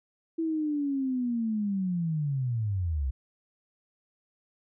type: linear sweep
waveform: sine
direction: down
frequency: 330.2 to 62 Hz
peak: -26 dBFS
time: 0.38-3.11 s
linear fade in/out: 10 ms
effects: none